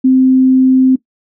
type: tone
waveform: sine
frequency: 260 Hz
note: C4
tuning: 11 cents flat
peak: -5 dBFS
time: 0.04-0.96 s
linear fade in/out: 10 ms
effects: noise-tail reverb RT60 0.1 s tail -18 dB re dry